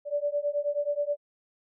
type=beating tone pair; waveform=sine; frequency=577 / 586.4 Hz; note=D5 / D5; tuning=-31 / -3 cents; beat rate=9.4 Hz; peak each=-29 dBFS; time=0.05-1.17 s; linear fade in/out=50 ms; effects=none